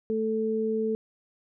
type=tone pair together; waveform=sine; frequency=220 / 440 Hz; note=A3 / A4; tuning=0 / 0 cents; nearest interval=octave; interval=1200 cents; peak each=-29 / -26 dBFS; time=0.1-0.95 s; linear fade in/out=0 ms; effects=none